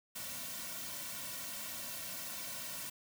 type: noise with comb filter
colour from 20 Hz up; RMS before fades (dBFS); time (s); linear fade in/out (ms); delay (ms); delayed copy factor
white; -43; 0.15-2.9; 10; 2.4; -1
effects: none